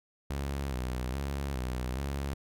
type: tone with vibrato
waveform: sawtooth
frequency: 66 Hz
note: C2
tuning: 16 cents sharp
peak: -28 dBFS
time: 0.3-2.34 s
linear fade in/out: 5 ms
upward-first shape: square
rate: 1.2 Hz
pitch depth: 89 cents each way
effects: none